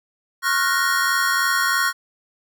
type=chord; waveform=square; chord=Gb major seventh; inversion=second; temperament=equal with one note detuned; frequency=1090.9 / 1396.9 / 1480 / 1864.7 Hz; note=Db6 / F6 / Gb6 / Bb6; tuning=-28 / 0 / 0 / 0 cents; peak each=-24 dBFS; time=0.42-1.93 s; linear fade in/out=50 ms; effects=none